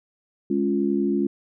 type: chord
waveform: sine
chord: Db major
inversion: second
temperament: equal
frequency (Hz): 207.7 / 277.2 / 349.2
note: Ab3 / Db4 / F4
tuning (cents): 0 / 0 / 0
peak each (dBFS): -24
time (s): 0.5-1.27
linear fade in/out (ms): 5
effects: none